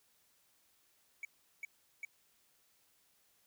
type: tone bursts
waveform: triangle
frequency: 2270 Hz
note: C#7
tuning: 41 cents sharp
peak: -38 dBFS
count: 3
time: 1.23-2.05 s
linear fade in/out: 2 ms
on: 20 ms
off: 380 ms
effects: white hiss -72 dBFS RMS until 3.46 s